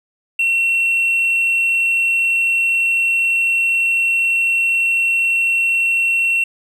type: tone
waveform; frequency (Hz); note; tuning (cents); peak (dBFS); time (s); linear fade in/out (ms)
triangle; 2718; F7; -48; -11; 0.39-6.44; 5
effects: tanh soft clip ceiling -8 dBFS